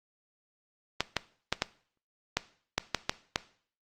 clicks, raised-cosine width 0.2 ms, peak -8 dBFS, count 9, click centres 1.006 / 1.167 / 1.526 / 1.621 / 2.37 / 2.78 / 2.947 / 3.095 / 3.359 s, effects noise-tail reverb RT60 0.5 s tail -17 dB re dry + Opus 32 kbps

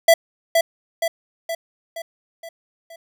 square tone with echo, 664 Hz, E5, 12 cents sharp, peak -9 dBFS, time 0.08-0.14 s, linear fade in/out 5 ms, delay 470 ms, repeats 6, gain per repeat -5 dB, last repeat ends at 2.96 s, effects none

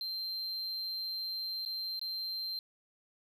triangle tone with dropouts, 4143 Hz, C8, 18 cents flat, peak -34 dBFS, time 0.01-2.59 s, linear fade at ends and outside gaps 1 ms, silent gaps 1.651-1.66 / 1.994-2.014 s, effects none

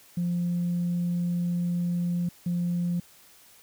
sine tone bursts at uneven times, 174.61 Hz, F3, in tune, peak -23 dBFS, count 2, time 0.17-2.29 / 2.46-3 s, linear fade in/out 5 ms, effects tanh soft clip ceiling -21 dBFS + white hiss -55 dBFS RMS until 3.62 s

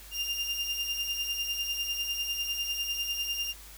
30% pulse beating tone pair, 2794 / 2804 Hz, F7 / F7, 0 / +6 cents, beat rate 10 Hz, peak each -33 / -29 dBFS, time 0.11-3.54 s, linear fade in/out 50 ms, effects added 50 Hz sine -50 dBFS peak until 3.77 s + white hiss -50 dBFS RMS until 3.77 s

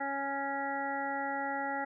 harmonic tone, 277.2 Hz, C#4, in tune, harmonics 1 / 2 / 3 / 5 / 6 / 7, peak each -41 / -41 / -35 / -41 / -44 / -40 dBFS, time 0-1.85 s, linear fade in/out 10 ms, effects none

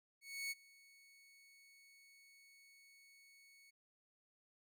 sawtooth tone with ADSR envelope, 2216 Hz, C#7, 1 cent flat, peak -36 dBFS, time 0.21-3.71 s, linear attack 300 ms, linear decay 29 ms, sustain -24 dB, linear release 15 ms, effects none

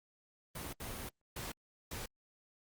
pink noise bursts at uneven times, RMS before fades -43 dBFS, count 4, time 0.55-0.73 / 0.8-1.09 / 1.36-1.52 / 1.91-2.06 s, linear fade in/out 5 ms, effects Opus 32 kbps

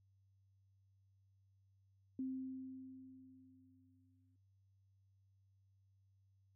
sine tone with exponential decay, 261.6 Hz, C4, in tune, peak -38 dBFS, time 2.19-4.36 s, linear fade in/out 2 ms, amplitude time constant 470 ms, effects added 97 Hz sine -70 dBFS peak until 6.55 s

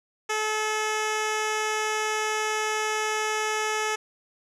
10% pulse tone with low-pass filter, 431.1 Hz, A4, 35 cents flat, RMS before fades -27 dBFS, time 0.29-3.96 s, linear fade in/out 10 ms, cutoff 8200 Hz, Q 1.1, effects none

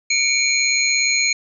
sine tone cluster, 2246 / 2383 / 4173 / 6690 Hz, C#7 / D7 / C8 / G#8, +22 / +25 / -5 / +12 cents, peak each -21 dBFS, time 0.1-1.33 s, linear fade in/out 5 ms, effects none

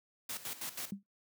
white noise with tremolo, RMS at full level -40 dBFS, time 0.29-0.91 s, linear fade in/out 5 ms, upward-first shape square, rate 6.2 Hz, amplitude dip 75%
sine tone with exponential decay, 198.2 Hz, G3, 19 cents sharp, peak -32 dBFS, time 0.92-1.03 s, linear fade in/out 2 ms, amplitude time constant 23 ms
effects noise-tail reverb RT60 0.2 s tail -23 dB re dry + high-pass 100 Hz 12 dB/octave

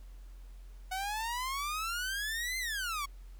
sawtooth exponential two-way sweep, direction up then down, 738 to 2093 to 1096 Hz, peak -30 dBFS, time 0.91-3.06 s, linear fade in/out 10 ms, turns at 2.58 s, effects added 44 Hz sine -46 dBFS peak until 3.39 s + pink hiss -66 dBFS RMS until 3.39 s

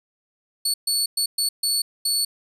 25% pulse tone bursts at uneven times, 4435 Hz, C#8, in tune, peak -15 dBFS, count 6, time 0.65-0.74 / 0.87-1.06 / 1.17-1.26 / 1.38-1.49 / 1.63-1.82 / 2.05-2.25 s, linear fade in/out 5 ms, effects none

